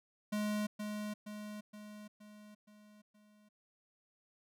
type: tone with echo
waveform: square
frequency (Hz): 210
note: G#3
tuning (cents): +19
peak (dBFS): -34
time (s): 0.32-0.67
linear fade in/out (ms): 10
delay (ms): 470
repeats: 6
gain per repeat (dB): -5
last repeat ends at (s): 3.49
effects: none